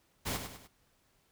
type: noise with echo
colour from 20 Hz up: pink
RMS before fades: -35 dBFS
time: 0.25-0.38 s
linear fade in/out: 20 ms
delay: 100 ms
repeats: 3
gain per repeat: -7 dB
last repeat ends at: 0.68 s
effects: pink hiss -71 dBFS RMS until 1.31 s